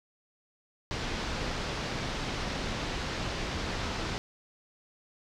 pink low-pass noise, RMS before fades -34 dBFS, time 0.91-4.18 s, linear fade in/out 0 ms, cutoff 5600 Hz, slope 24 dB/octave, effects none

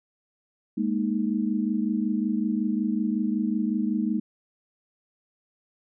sine chord, Ab suspended second, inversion none, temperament equal, 207.7 / 233.1 / 311.1 Hz, Ab3 / Bb3 / Eb4, 0 / 0 / 0 cents, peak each -26 / -27 / -29 dBFS, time 0.77-4.2 s, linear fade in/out 10 ms, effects none

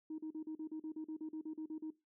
sine tone bursts, 313.6 Hz, D#4, 14 cents sharp, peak -39 dBFS, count 15, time 0.1-1.905 s, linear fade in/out 5 ms, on 83 ms, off 40 ms, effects noise-tail reverb RT60 0.2 s tail -17 dB re dry + tanh soft clip ceiling -37 dBFS

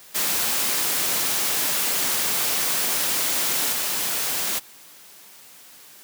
white noise with level steps, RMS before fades -23 / -25 dBFS, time 0.14-4.6 s, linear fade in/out 20 ms, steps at 3.72 s, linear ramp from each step 10 ms, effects white hiss -47 dBFS RMS until 6.03 s + high-pass 150 Hz 12 dB/octave

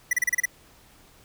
square tone bursts, 1965 Hz, B6, 9 cents flat, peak -20 dBFS, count 7, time 0.11-0.456 s, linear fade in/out 5 ms, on 22 ms, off 32 ms, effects pink hiss -55 dBFS RMS until 1.24 s

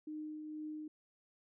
sine tone with tremolo, 306.6 Hz, D#4, 25 cents flat, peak -40 dBFS, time 0.07-0.88 s, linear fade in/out 5 ms, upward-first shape triangle, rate 2.1 Hz, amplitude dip 35%, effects none

